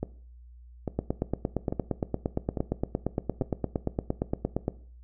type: two click trains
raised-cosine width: 2 ms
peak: -13 / -16 dBFS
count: 33 / 5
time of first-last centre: 0.99-4.681 / 0.03-3.42 s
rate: 8.67 / 1.18 Hz
effects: noise-tail reverb RT60 0.5 s tail -18 dB re dry + added 60 Hz sine -47 dBFS peak until 5.03 s